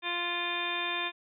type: harmonic tone with a mistuned harmonic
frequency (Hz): 348.6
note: F4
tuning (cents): -3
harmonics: 1 / 2 / 3 / 4 / 5 / 6 / 7 / 8 / 9 / 10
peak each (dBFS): -41 / -41 / -37 / -47 / -37 / -47 / -35 / -47 / -45 / -36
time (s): 0.02-1.12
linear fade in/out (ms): 50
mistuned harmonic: 10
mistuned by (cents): +51
effects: none